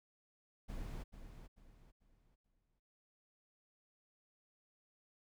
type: noise with echo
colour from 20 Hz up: brown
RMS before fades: -44 dBFS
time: 0.68-1.04 s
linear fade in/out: 20 ms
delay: 440 ms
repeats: 4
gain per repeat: -9 dB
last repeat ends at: 2.8 s
effects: none